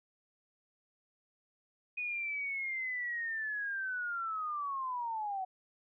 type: linear sweep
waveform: sine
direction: down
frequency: 2485 to 740 Hz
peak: -34 dBFS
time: 1.97-5.45 s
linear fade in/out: 10 ms
effects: none